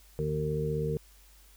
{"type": "harmonic tone", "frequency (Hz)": 76.1, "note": "D#2", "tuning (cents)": -38, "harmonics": [1, 2, 3, 5, 6], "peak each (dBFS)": [-39, -31, -41, -38, -32], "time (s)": [0.19, 0.97], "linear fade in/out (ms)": 0, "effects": ["added 50 Hz sine -56 dBFS peak until 1.56 s", "white hiss -60 dBFS RMS until 1.56 s"]}